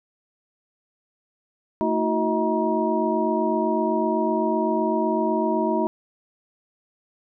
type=tone cluster; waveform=sine; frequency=224.4 / 320.5 / 368.4 / 637 / 949 Hz; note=A3 / E4 / F#4 / D#5 / A#5; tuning=+34 / -49 / -7 / +41 / +31 cents; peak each=-26 dBFS; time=1.81-5.87 s; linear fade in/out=0 ms; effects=none